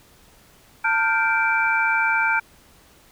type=tone cluster; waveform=sine; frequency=893 / 1403 / 1563 / 2336 Hz; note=A5 / F6 / G6 / D7; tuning=+25 / +8 / -6 / -10 cents; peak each=-23 dBFS; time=0.84-2.4 s; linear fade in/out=10 ms; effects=pink hiss -53 dBFS RMS until 3.11 s